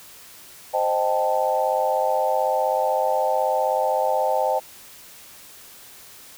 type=chord; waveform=sine; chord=A half-diminished seventh; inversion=first; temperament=equal; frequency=523.3 / 622.3 / 784 / 880 Hz; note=C5 / Eb5 / G5 / A5; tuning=0 / 0 / 0 / 0 cents; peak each=-24 / -24 / -24 / -25 dBFS; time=0.73-4.6 s; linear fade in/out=20 ms; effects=white hiss -45 dBFS RMS until 6.37 s